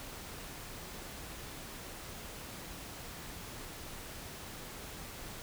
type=silence; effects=pink hiss -46 dBFS RMS until 5.42 s